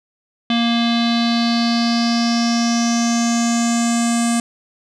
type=tone with low-pass filter sweep; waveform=square; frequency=234 Hz; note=A#3; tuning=7 cents sharp; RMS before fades=-17 dBFS; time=0.5-4.4 s; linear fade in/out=2 ms; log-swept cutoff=3500 to 8400 Hz; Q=5.4; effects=none